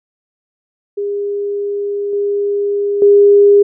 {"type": "tone with level steps", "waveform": "sine", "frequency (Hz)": 405.8, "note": "G#4", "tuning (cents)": -40, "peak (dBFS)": [-16, -13, -4], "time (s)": [0.97, 3.63], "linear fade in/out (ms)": 10, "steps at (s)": [2.13, 3.02], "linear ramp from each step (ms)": 2, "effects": []}